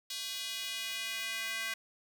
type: tone with high-pass filter sweep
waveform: square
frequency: 224.1 Hz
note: A3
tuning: 32 cents sharp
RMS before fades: -38 dBFS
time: 0.1-1.74 s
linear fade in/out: 5 ms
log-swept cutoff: 3700 to 1900 Hz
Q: 2
effects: none